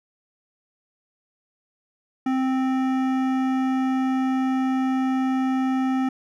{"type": "tone with hard clipping", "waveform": "sine", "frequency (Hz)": 261.6, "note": "C4", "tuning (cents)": 0, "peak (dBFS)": -22, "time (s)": [2.26, 6.09], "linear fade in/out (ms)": 5, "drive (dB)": 14, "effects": []}